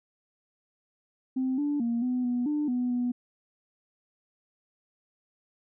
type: tone with pitch steps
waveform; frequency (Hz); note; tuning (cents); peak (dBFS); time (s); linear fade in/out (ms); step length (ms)
sine; 259.9 / 291.1 / 234.5 / 250.6 / 244.7 / 297.7 / 247.5 / 245.1; C4 / D4 / A#3 / B3 / B3 / D4 / B3 / B3; -11 / -15 / +11 / +25 / -16 / +24 / +4 / -13; -24; 1.36-3.12; 10; 220
effects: tanh soft clip ceiling -21 dBFS